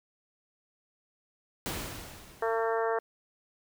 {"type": "noise with exponential decay", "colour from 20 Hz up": "pink", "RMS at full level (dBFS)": -33, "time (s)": [1.66, 3], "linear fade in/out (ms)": 0, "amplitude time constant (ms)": 290}
{"type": "harmonic tone", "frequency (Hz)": 226.3, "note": "A3", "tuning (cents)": 49, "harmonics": [2, 3, 4, 5, 6, 7, 8], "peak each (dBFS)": [-29, -33, -35, -37, -39, -40, -41], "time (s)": [2.42, 2.99], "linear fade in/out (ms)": 5}
{"effects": []}